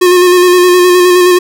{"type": "tone with vibrato", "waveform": "square", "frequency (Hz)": 359.3, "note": "F4", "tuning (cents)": 49, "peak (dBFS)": -4, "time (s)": [0.01, 1.39], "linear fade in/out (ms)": 10, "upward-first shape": "square", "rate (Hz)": 9.6, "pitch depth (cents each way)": 22, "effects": []}